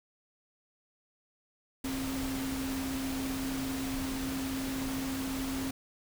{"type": "tone in noise", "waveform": "sine", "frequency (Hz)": 266.3, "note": "C4", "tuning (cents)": 31, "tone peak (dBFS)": -33, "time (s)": [1.84, 5.71], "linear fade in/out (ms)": 5, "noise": "pink", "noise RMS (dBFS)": -39, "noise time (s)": [1.84, 5.71], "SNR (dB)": 3, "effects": []}